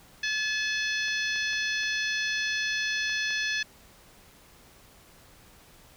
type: harmonic tone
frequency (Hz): 860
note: A5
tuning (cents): -40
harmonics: 2 / 3 / 4 / 5 / 6 / 7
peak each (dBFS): -29 / -33 / -35 / -37 / -39 / -40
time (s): 0.23-3.63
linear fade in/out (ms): 5
type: clicks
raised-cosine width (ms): 0.3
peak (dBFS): -29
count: 6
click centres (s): 1.083 / 1.36 / 1.532 / 1.834 / 3.096 / 3.306
effects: pink hiss -55 dBFS RMS until 5.96 s